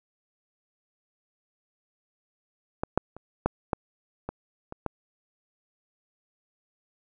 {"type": "clicks", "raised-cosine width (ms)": 1, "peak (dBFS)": [-13, -7, -28, -8, -10, -18, -23, -14], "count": 8, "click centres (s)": [2.835, 2.976, 3.166, 3.46, 3.732, 4.29, 4.724, 4.863], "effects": []}